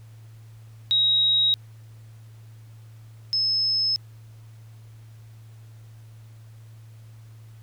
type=tone pair in turn; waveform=sine; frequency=3806 / 5196 Hz; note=A#7 / E8; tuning=+35 / -26 cents; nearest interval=perfect fourth; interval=539 cents; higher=second; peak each=-17 / -20 dBFS; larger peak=first; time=0.91-1.54 / 3.33-3.96 s; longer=neither; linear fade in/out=0 ms; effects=added 111 Hz sine -43 dBFS peak until 7.62 s + pink hiss -60 dBFS RMS until 7.62 s